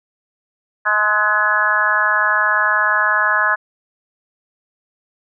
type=harmonic tone with a mistuned harmonic; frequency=211.6 Hz; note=G#3; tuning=33 cents sharp; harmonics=3 / 4 / 5 / 6 / 7 / 8; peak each=-26 / -26 / -20 / -21 / -19 / -17 dBFS; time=0.85-3.56 s; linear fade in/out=20 ms; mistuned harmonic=5; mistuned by=-23 cents; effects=none